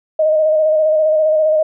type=tone with vibrato; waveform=sine; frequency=622.3 Hz; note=D#5; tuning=in tune; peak=-10 dBFS; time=0.19-1.63 s; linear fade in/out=5 ms; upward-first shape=square; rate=15 Hz; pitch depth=24 cents each way; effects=none